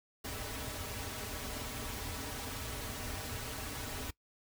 pink noise with comb filter, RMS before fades -41 dBFS, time 0.24-4.11 s, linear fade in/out 10 ms, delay 5.7 ms, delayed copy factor -0.9, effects noise-tail reverb RT60 0.1 s tail -21 dB re dry

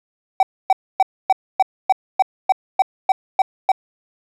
triangle tone bursts, 764 Hz, G5, 45 cents flat, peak -7 dBFS, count 12, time 0.4-3.718 s, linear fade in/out 2 ms, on 29 ms, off 270 ms, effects none

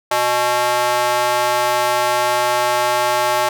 square tone with high-pass filter, 122.7 Hz, B2, 11 cents flat, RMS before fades -17 dBFS, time 0.11-3.49 s, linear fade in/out 5 ms, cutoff 750 Hz, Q 2.1, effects none

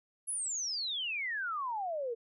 sine exponential sweep, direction down, 10950 to 448.2 Hz, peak -33 dBFS, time 0.27-2.15 s, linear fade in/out 20 ms, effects none

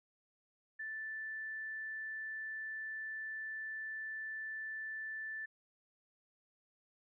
sine tone, 1760 Hz, A6, in tune, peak -40 dBFS, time 0.79-5.46 s, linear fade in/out 10 ms, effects none

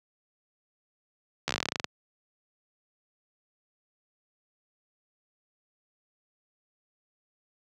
slowing click train, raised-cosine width 0.2 ms, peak -10 dBFS, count 15, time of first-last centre 1.48-1.844 s, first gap 13 ms, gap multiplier 1.1, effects high-pass 100 Hz 12 dB/octave

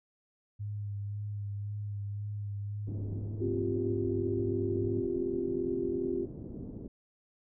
sine tone with vibrato, 102.5 Hz, G#2, 22 cents flat, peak -34 dBFS, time 0.59-5.02 s, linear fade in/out 20 ms, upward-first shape sine, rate 1.9 Hz, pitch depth 23 cents each way
white low-pass noise, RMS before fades -43 dBFS, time 2.87-6.88 s, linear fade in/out 5 ms, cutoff 350 Hz, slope 24 dB/octave
sine chord, C suspended fourth, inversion none, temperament equal, 261.6 / 349.2 / 392 Hz, C4 / F4 / G4, 0 / 0 / 0 cents, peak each -36 / -33 / -34 dBFS, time 3.4-6.26 s, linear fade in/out 20 ms
effects none

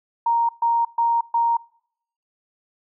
sine tone bursts, 932.3 Hz, A#5, in tune, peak -16 dBFS, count 4, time 0.26-1.57 s, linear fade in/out 5 ms, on 230 ms, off 130 ms, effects noise-tail reverb RT60 0.7 s tail -25 dB re dry

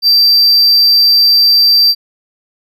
triangle tone, 4688 Hz, D8, 4 cents flat, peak -4 dBFS, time 0.02-1.95 s, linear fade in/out 50 ms, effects none

